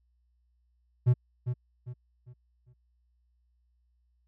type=tone with echo; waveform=triangle; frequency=123.47 Hz; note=B2; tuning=in tune; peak=-16 dBFS; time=1.06-1.14 s; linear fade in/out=20 ms; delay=400 ms; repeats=4; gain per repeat=-9 dB; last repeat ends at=2.74 s; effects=added 60 Hz sine -67 dBFS peak until 4.27 s